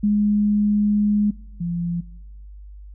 sine tone pair in turn, 207.7 / 172.18 Hz, G#3 / F3, 0 / -24 cents, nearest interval minor third, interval 324 cents, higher first, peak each -15 / -22 dBFS, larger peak first, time 0.03-1.31 / 1.6-2.01 s, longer first, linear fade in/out 10 ms, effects noise-tail reverb RT60 1.0 s tail -22 dB re dry + added 50 Hz sine -37 dBFS peak until 2.94 s

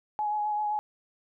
sine tone with vibrato, 841 Hz, G#5, 22 cents sharp, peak -26 dBFS, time 0.19-0.79 s, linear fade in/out 0 ms, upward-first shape sine, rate 7.7 Hz, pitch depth 19 cents each way, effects none

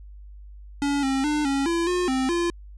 square tone with pitch steps, 283.7 / 268.6 / 299.1 / 275.3 / 337.7 / 358.3 / 261.6 / 344.3 Hz, C#4 / C4 / D4 / C#4 / E4 / F4 / C4 / F4, +40 / +46 / +32 / -12 / +42 / +44 / 0 / -25 cents, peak -22 dBFS, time 0.82-2.5 s, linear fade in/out 0 ms, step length 210 ms, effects added 50 Hz sine -40 dBFS peak until 2.77 s + resampled to 22050 Hz

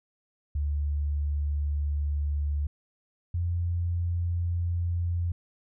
sine tone pair in turn, 73 / 86.49 Hz, D2 / F2, -10 / -16 cents, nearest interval minor third, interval 294 cents, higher second, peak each -25 dBFS, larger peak neither, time 0.55-2.67 / 3.34-5.32 s, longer first, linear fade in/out 5 ms, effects none

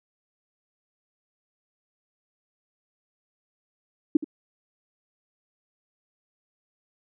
sine tone with echo, 302 Hz, D4, 48 cents sharp, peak -13 dBFS, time 4.15-4.17 s, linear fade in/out 5 ms, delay 74 ms, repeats 1, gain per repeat -14 dB, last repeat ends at 4.244 s, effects none

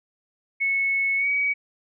sine tone with pitch glide, 2201 to 2265 Hz, C#7 to C#7, -13 to +37 cents, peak -20 dBFS, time 0.6-1.54 s, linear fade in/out 20 ms, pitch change +50 cents, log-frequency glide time 1.17-1.29 s, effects none

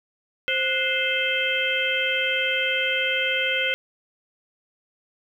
harmonic tone with a mistuned harmonic, 523.3 Hz, C5, in tune, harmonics 1 / 3 / 4 / 5 / 6, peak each -29 / -28 / -26 / -27 / -27 dBFS, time 0.48-3.74 s, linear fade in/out 0 ms, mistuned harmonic 3, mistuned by -110 cents, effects 9-bit

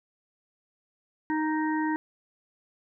harmonic tone, 311.1 Hz, D#4, in tune, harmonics 1 / 3 / 5 / 6, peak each -26 / -31 / -39 / -36 dBFS, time 1.3-1.96 s, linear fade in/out 0 ms, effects none

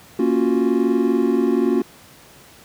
triangle chord, Gb major seventh, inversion first, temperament equal, 233.1 / 277.2 / 349.2 / 370 Hz, Bb3 / Db4 / F4 / Gb4, 0 / 0 / 0 / 0 cents, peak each -19 dBFS, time 0.19-1.82 s, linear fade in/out 5 ms, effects pink hiss -46 dBFS RMS until 2.64 s + high-pass 80 Hz 12 dB/octave

